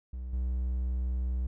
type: tone with level steps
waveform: triangle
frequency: 62.5 Hz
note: B1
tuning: 21 cents sharp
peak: -33 / -26 dBFS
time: 0.13-1.47 s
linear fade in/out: 5 ms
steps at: 0.33 s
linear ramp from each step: 5 ms
effects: none